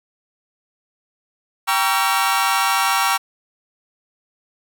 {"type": "chord", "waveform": "sawtooth", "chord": "G diminished seventh", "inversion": "none", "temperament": "just", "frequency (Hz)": [784, 940.8, 1128.9, 1354.7], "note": ["G5", "Bb5", "Db6", "Fb6"], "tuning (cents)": [0, 16, 31, 47], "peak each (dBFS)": -18, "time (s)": [1.67, 3.18], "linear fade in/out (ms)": 20, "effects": []}